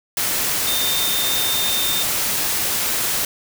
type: tone in noise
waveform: sine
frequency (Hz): 3630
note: A#7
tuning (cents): -47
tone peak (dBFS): -22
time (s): 0.67-2.03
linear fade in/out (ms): 2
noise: white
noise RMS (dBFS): -21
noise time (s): 0.17-3.25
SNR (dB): -4
effects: none